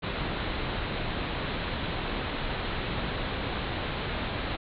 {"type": "low-pass noise", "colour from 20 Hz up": "pink", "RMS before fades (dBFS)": -32, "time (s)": [0.02, 4.57], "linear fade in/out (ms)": 20, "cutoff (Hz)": 4100, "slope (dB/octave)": 96, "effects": []}